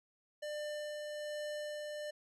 square tone with tremolo, 597 Hz, D5, 28 cents sharp, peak -39 dBFS, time 0.42-2.11 s, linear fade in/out 10 ms, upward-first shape sine, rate 1.2 Hz, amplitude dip 25%, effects low-pass 9000 Hz 12 dB/octave

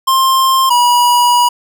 square tone pair in turn, 1057 / 969.3 Hz, C6 / B5, +17 / -33 cents, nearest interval minor second, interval 150 cents, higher first, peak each -9 / -8 dBFS, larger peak second, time 0.07-0.7 / 0.7-1.49 s, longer second, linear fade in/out 10 ms, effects none

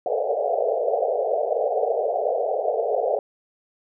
pink band-pass noise, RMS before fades -23 dBFS, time 0.06-3.19 s, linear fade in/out 2 ms, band 430 to 750 Hz, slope 96 dB/octave, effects none

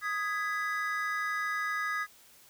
triangle chord, G# minor, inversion second, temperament just, 1245.9 / 1661.2 / 1993.5 Hz, D#6 / G#6 / B6, +2 / 0 / +16 cents, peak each -32 / -32 / -35 dBFS, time 0.01-2.07 s, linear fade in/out 50 ms, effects white hiss -58 dBFS RMS until 2.49 s

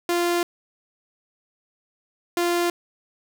sawtooth tone pair in turn, 347.2 / 347.2 Hz, F4 / F4, -10 / -10 cents, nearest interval unison, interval 0 cents, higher neither, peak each -16 dBFS, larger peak neither, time 0.09-0.43 / 2.37-2.7 s, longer first, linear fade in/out 2 ms, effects none

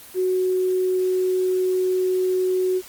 sine tone with quantisation, 370 Hz, F#4, in tune, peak -18 dBFS, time 0.14-2.82 s, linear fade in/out 50 ms, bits 8, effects white hiss -43 dBFS RMS until 2.88 s + Opus 24 kbps

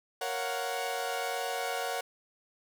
sawtooth chord, Gb major seventh, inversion first, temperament equal, 466.2 / 554.4 / 698.5 / 740 Hz, Bb4 / Db5 / F5 / Gb5, 0 / 0 / 0 / 0 cents, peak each -34 / -34 / -37 / -31 dBFS, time 0.21-2.01 s, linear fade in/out 5 ms, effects none

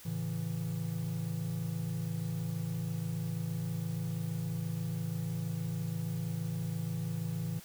triangle chord, A major, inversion none, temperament equal, 110 / 138.59 / 164.81 Hz, A2 / C#3 / E3, 0 / 0 / 0 cents, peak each -36 / -38 / -33 dBFS, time 0.05-7.6 s, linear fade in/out 10 ms, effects tanh soft clip ceiling -22 dBFS + white hiss -53 dBFS RMS until 7.64 s

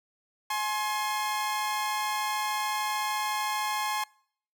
sawtooth tone pair together, 844.5 / 1064 Hz, G#5 / C6, +29 / +29 cents, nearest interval major third, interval 400 cents, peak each -27 dBFS, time 0.5-4.04 s, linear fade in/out 5 ms, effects noise-tail reverb RT60 0.6 s tail -25 dB re dry

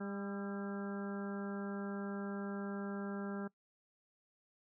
harmonic tone with a mistuned harmonic, 200 Hz, G3, 35 cents sharp, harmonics 1 / 2 / 3 / 4 / 5 / 6 / 7 / 8, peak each -40 / -46 / -51 / -54 / -57 / -58 / -51 / -53 dBFS, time 0-3.48 s, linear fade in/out 10 ms, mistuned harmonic 7, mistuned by -52 cents, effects noise-tail reverb RT60 0.1 s tail -21 dB re dry

